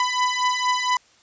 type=beating tone pair; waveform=sawtooth; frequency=996 / 1000.3 Hz; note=B5 / B5; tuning=+14 / +22 cents; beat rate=4.3 Hz; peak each=-19 dBFS; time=0-0.97 s; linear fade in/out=2 ms; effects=white hiss -56 dBFS RMS until 1.22 s + resampled to 16000 Hz